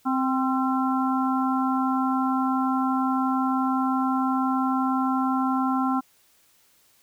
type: harmonic tone with a mistuned harmonic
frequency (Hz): 261.6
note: C4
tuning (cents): 0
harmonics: 1 / 3 / 4 / 5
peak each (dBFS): -23 / -28 / -29 / -30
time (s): 0.05-6.01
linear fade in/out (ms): 20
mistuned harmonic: 5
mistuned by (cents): +51
effects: white hiss -61 dBFS RMS until 7.02 s